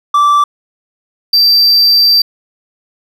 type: tone pair in turn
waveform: triangle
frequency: 1166 / 4683 Hz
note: D6 / D8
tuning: -13 / -6 cents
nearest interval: 2 octaves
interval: 2407 cents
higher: second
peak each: -4 dBFS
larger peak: neither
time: 0.14-0.44 / 1.33-2.22 s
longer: second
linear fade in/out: 5 ms
effects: none